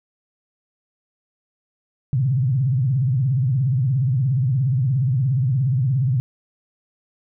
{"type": "tone with vibrato", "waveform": "sine", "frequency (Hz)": 130, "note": "C3", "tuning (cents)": -11, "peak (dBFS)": -16, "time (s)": [2.13, 6.2], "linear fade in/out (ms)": 0, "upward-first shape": "triangle", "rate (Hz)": 17, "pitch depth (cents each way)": 240, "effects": []}